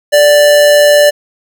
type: tone with amplitude modulation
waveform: square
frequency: 587.3 Hz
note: D5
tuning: in tune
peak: -3 dBFS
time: 0.12-1.11 s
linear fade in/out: 20 ms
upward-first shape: sine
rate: 158 Hz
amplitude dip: 30%
effects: none